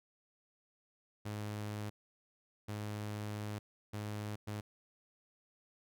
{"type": "tone bursts at uneven times", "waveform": "sawtooth", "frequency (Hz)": 105, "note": "G#2", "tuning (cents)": 19, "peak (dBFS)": -35, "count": 4, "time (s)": [[1.25, 1.9], [2.68, 3.59], [3.93, 4.36], [4.47, 4.61]], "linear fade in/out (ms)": 10, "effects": []}